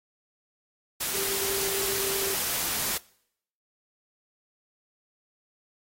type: tone in noise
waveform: sine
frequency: 392 Hz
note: G4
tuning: in tune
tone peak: -33 dBFS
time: 1.13-2.35 s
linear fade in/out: 10 ms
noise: white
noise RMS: -29 dBFS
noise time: 1-2.98 s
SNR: -7 dB
effects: noise-tail reverb RT60 0.7 s tail -23 dB re dry + AAC 48 kbps